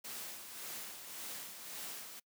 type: noise with tremolo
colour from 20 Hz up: white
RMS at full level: -44 dBFS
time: 0.04-2.2 s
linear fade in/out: 10 ms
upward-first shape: sine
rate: 1.8 Hz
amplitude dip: 50%
effects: noise-tail reverb RT60 0.1 s tail -25 dB re dry + high-pass 150 Hz 12 dB/octave